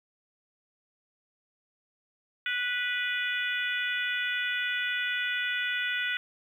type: harmonic tone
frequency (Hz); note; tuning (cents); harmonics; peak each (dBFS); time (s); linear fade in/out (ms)
491.9; B4; -7; 3 / 4 / 5 / 6 / 7; -31 / -33 / -35 / -37 / -38; 2.46-6.17; 2
effects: 10-bit